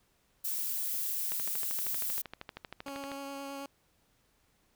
violet noise, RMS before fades -34 dBFS, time 0.44-2.22 s, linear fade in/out 10 ms
click train, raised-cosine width 0.3 ms, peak -25 dBFS, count 24, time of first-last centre 1.32-3.117 s, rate 12.8 Hz
15% pulse tone with vibrato, 277.2 Hz, C#4, in tune, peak -33 dBFS, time 2.86-3.66 s, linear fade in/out 2 ms, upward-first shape sine, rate 9.4 Hz, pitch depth 12 cents each way
effects pink hiss -71 dBFS RMS until 4.75 s

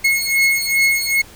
40% pulse beating tone pair, 2172 / 2174.5 Hz, C#7 / C#7, -36 / -34 cents, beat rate 2.5 Hz, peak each -16 dBFS, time 0.04-1.22 s, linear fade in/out 10 ms, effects pink hiss -42 dBFS RMS until 1.35 s

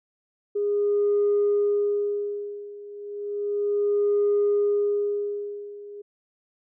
sine tone with tremolo, 410 Hz, G#4, 22 cents flat, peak -17 dBFS, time 0.55-6.02 s, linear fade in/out 10 ms, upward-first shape sine, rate 0.33 Hz, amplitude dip 90%, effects tanh soft clip ceiling -15 dBFS

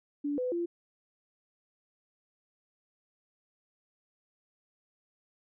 sine tone with pitch steps, 289.1 / 502 / 343.8 Hz, D4 / B4 / F4, -27 / +28 / -27 cents, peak -29 dBFS, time 0.24-0.66 s, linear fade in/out 10 ms, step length 140 ms, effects none

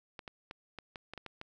clicks, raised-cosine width 0.3 ms, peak -27 dBFS, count 9, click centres 0.192 / 0.278 / 0.511 / 0.787 / 0.958 / 1.136 / 1.177 / 1.263 / 1.414 s, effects none

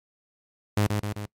sawtooth tone with echo, 103.83 Hz, G#2, in tune, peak -16 dBFS, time 0.77-0.87 s, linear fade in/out 5 ms, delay 130 ms, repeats 3, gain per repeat -4 dB, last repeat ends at 1.26 s, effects noise-tail reverb RT60 0.1 s tail -23 dB re dry + MP3 64 kbps

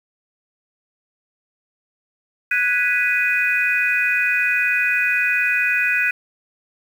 sine chord, G# minor seventh, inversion third, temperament equal, 1480 / 1661.2 / 1975.5 / 2489 Hz, F#6 / G#6 / B6 / D#7, 0 / 0 / 0 / 0 cents, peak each -21 / -25 / -24 / -19 dBFS, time 2.51-6.11 s, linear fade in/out 5 ms, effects 7-bit

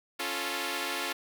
5% pulse chord, Db augmented, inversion none, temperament equal, 277.2 / 349.2 / 440 Hz, Db4 / F4 / A4, 0 / 0 / 0 cents, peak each -25 / -23 / -25 dBFS, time 0.19-1.13 s, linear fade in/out 10 ms, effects none

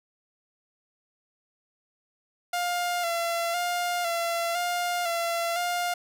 sawtooth tone with vibrato, 692 Hz, F5, 16 cents flat, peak -22 dBFS, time 2.53-5.94 s, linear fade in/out 5 ms, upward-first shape square, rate 0.99 Hz, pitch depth 34 cents each way, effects none

